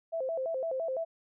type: tone with vibrato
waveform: sine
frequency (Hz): 587.3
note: D5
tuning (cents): 0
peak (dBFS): -30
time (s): 0.12-1.05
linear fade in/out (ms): 20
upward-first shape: square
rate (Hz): 5.9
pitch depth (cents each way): 200
effects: none